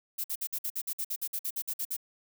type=noise bursts; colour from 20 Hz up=violet; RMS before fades=-33 dBFS; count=16; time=0.18-1.967 s; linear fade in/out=10 ms; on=62 ms; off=53 ms; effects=none